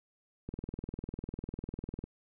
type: click train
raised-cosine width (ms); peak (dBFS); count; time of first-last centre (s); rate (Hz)
3; -26; 32; 0.49-2.04; 20
effects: none